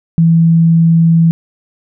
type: tone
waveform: sine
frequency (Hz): 165.3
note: E3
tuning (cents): +5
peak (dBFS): -5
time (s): 0.18-1.31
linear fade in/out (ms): 0
effects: none